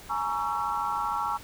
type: chord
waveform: sine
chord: A# half-diminished seventh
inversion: third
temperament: just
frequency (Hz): 839.1 / 932.3 / 1118.8 / 1342.6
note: G#5 / A#5 / C#6 / E6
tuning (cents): +18 / 0 / +16 / +31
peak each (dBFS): -32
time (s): 0.09-1.38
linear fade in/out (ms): 20
effects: pink hiss -47 dBFS RMS until 1.43 s